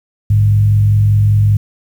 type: tone with frequency modulation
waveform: sine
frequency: 103.83 Hz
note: G#2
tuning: in tune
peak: -7 dBFS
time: 0.3-1.57 s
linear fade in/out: 5 ms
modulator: 45.1 Hz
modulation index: 0.39
effects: 7-bit